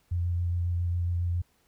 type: tone with vibrato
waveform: sine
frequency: 87.1 Hz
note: F2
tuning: 4 cents flat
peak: -25 dBFS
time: 0.11-1.42 s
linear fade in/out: 10 ms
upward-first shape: sine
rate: 7.3 Hz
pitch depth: 16 cents each way
effects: pink hiss -68 dBFS RMS until 1.67 s

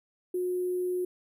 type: tone with sample-and-hold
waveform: sine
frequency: 361.6 Hz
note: F#4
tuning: 40 cents flat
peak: -27 dBFS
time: 0.34-1.05 s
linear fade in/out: 5 ms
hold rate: 11025 Hz
effects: none

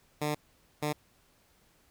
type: tone bursts at uneven times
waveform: 10% pulse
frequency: 149.6 Hz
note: D3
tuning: 32 cents sharp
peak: -21 dBFS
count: 2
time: 0.21-0.35 / 0.82-0.93 s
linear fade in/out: 10 ms
effects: pink hiss -66 dBFS RMS until 1.9 s

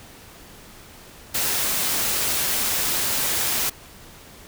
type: noise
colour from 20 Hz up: white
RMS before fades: -23 dBFS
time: 1.34-3.7 s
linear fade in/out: 10 ms
effects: pink hiss -45 dBFS RMS until 4.47 s

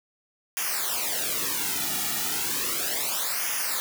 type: noise with flanger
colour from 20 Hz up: white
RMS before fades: -28 dBFS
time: 0.57-3.8 s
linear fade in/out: 0 ms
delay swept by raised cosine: 0.24 to 1.94 ms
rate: 0.34 Hz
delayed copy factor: -0.85
effects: none

